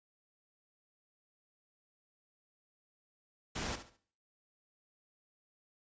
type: noise with echo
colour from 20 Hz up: pink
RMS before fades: -38 dBFS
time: 3.55-3.76 s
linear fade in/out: 10 ms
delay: 70 ms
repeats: 3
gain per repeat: -11 dB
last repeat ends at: 3.97 s
effects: noise-tail reverb RT60 0.5 s tail -18 dB re dry + resampled to 16000 Hz